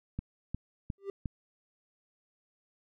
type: click train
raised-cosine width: 5 ms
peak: -22 dBFS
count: 4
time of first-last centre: 0.19-1.258 s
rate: 2.81 Hz
type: tone with exponential growth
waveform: triangle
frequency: 395.2 Hz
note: G4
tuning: 14 cents sharp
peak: -29 dBFS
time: 0.98-1.1 s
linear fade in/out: 2 ms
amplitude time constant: 26 ms
effects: none